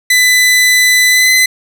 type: tone with pitch glide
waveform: sawtooth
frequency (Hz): 2000 to 2026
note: B6 to B6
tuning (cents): +21 to +44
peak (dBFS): -3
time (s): 0.1-1.46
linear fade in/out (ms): 5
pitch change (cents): +23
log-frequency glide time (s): 1.1-1.32
effects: none